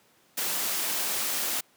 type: noise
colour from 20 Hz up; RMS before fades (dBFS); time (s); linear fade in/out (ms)
white; -29; 0.37-1.61; 10
effects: pink hiss -62 dBFS RMS until 1.76 s + high-pass 200 Hz 12 dB/octave